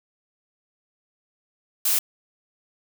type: noise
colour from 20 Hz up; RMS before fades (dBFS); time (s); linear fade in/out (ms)
blue; -21; 1.85-1.99; 5
effects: none